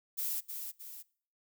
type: noise with echo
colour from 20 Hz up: violet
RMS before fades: -35 dBFS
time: 0.17-0.41 s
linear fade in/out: 20 ms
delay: 310 ms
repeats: 2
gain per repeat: -6 dB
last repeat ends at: 1.03 s
effects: noise-tail reverb RT60 0.5 s tail -22 dB re dry